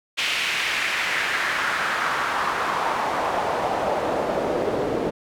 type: noise with band-pass filter sweep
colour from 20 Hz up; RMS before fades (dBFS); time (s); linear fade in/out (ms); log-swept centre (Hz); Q
pink; -24; 0.17-5.11; 20; 2800 to 420; 2
effects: none